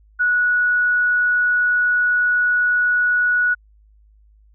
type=tone; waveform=sine; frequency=1466 Hz; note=F#6; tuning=16 cents flat; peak=-14 dBFS; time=0.19-3.55 s; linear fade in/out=20 ms; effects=added 52 Hz sine -49 dBFS peak until 4.54 s